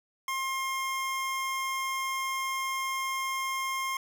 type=tone; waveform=25% pulse; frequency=1065 Hz; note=C6; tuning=30 cents sharp; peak=-26 dBFS; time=0.28-3.97 s; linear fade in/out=2 ms; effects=none